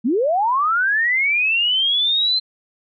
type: linear sweep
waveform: sine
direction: up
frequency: 202.8 to 4127 Hz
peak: -15 dBFS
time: 0.04-2.4 s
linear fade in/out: 20 ms
effects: none